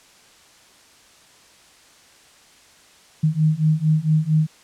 sine beating tone pair, 153.5 / 157.9 Hz, D#3 / D#3, -23 / +26 cents, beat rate 4.4 Hz, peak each -19 / -18 dBFS, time 3.23-4.47 s, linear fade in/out 10 ms, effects white hiss -51 dBFS RMS until 4.63 s + low-pass 8000 Hz 12 dB/octave

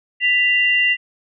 sine tone pair together, 1982 / 2780 Hz, B6 / F7, +6 / -9 cents, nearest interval tritone, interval 585 cents, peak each -16 dBFS, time 0.2-0.97 s, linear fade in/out 50 ms, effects none

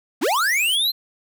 square linear sweep, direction up, 199.8 to 4193 Hz, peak -18 dBFS, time 0.21-0.92 s, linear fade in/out 20 ms
blue noise, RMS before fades -38 dBFS, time 0.23-0.76 s, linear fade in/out 10 ms
effects none

